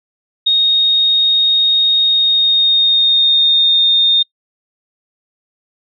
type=tone with pitch glide; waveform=sine; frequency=3724 to 3660 Hz; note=A#7 to A#7; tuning=-2 to -32 cents; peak=-8 dBFS; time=0.46-4.23 s; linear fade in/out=10 ms; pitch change=-30 cents; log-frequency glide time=2.01-3.88 s; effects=noise-tail reverb RT60 0.1 s tail -21 dB re dry